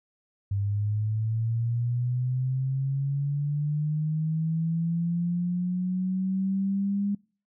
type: linear sweep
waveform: sine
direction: up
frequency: 98.9 to 202.8 Hz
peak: -24 dBFS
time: 0.51-7.15 s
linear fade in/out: 5 ms
effects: noise-tail reverb RT60 0.4 s tail -25 dB re dry